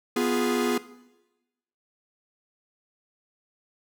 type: chord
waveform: 45% pulse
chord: F diminished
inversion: second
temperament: equal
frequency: 246.9 / 349.2 / 415.3 Hz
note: Cb4 / F4 / Ab4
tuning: 0 / 0 / 0 cents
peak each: -26 / -28 / -27 dBFS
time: 0.16-0.78 s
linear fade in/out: 5 ms
effects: noise-tail reverb RT60 1.0 s tail -17 dB re dry